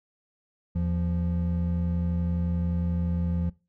triangle tone pair together, 81.65 / 173 Hz, E2 / F3, -16 / -16 cents, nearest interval octave + minor second, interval 1300 cents, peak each -25 dBFS, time 0.75-3.5 s, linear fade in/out 10 ms, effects noise-tail reverb RT60 0.3 s tail -22 dB re dry

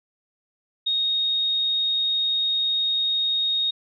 sine tone, 3729 Hz, A#7, in tune, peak -20 dBFS, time 0.86-3.71 s, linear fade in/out 10 ms, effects none

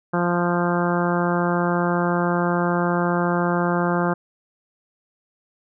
harmonic tone, 174.61 Hz, F3, in tune, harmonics 1 / 2 / 3 / 4 / 5 / 6 / 7 / 8 / 9, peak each -22 / -25 / -27 / -28 / -29 / -30 / -30 / -31 / -32 dBFS, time 0.13-4.14 s, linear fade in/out 10 ms, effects none

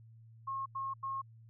sine tone bursts, 1080 Hz, C#6, 45 cents flat, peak -35 dBFS, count 3, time 0.47-1.218 s, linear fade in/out 10 ms, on 190 ms, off 89 ms, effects added 113 Hz sine -54 dBFS peak until 1.49 s

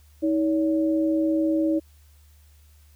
sine tone pair together, 318.5 / 567 Hz, D#4 / C#5, +41 / +39 cents, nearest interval minor seventh, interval 998 cents, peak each -20 / -27 dBFS, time 0.22-1.8 s, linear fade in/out 20 ms, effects added 74 Hz sine -51 dBFS peak until 2.95 s + white hiss -62 dBFS RMS until 2.95 s

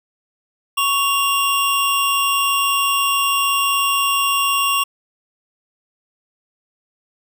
square tone pair together, 1110.8 / 2783 Hz, C#6 / F7, +3 / -7 cents, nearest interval octave + major third, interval 1590 cents, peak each -19 dBFS, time 0.77-4.84 s, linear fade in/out 10 ms, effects none

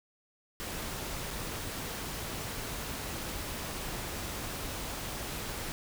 pink noise with dropouts, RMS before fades -38 dBFS, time 0.6-5.72 s, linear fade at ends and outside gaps 0 ms, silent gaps 1.306-1.31 s, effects none

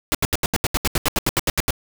pink noise bursts, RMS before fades -19 dBFS, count 16, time 0.12-1.707 s, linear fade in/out 0 ms, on 27 ms, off 77 ms, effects none

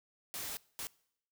white noise bursts at uneven times, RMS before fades -41 dBFS, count 2, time 0.34-0.57 / 0.79-0.87 s, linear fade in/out 0 ms, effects noise-tail reverb RT60 0.7 s tail -23 dB re dry

